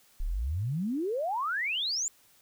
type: exponential sweep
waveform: sine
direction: up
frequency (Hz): 31 to 7420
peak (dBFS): -28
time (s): 0.2-2.08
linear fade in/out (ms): 0
effects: white hiss -62 dBFS RMS until 2.41 s